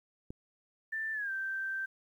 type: click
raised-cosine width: 3 ms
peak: -29 dBFS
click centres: 0.305 s
type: tone with pitch glide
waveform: sine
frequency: 1774 to 1562.3 Hz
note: A6 to G6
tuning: +14 to -6 cents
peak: -33 dBFS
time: 0.92-1.86 s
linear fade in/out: 10 ms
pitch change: -220 cents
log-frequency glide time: 1.13-1.31 s
effects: 11-bit